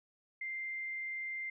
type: tone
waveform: sine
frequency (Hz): 2093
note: C7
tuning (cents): 0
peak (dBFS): -37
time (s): 0.41-1.5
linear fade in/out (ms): 5
effects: none